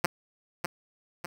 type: tone with echo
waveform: 5% pulse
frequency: 174.61 Hz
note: F3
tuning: in tune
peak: -10 dBFS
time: 0.04-0.06 s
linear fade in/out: 5 ms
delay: 600 ms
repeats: 2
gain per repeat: -6 dB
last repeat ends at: 1.26 s
effects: none